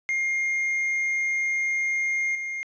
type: tone with level steps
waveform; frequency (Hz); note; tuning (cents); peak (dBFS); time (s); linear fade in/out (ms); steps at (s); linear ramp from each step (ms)
triangle; 2124; C7; +25; -21 / -27; 0.09-2.63; 0; 2.35; 2
effects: resampled to 16000 Hz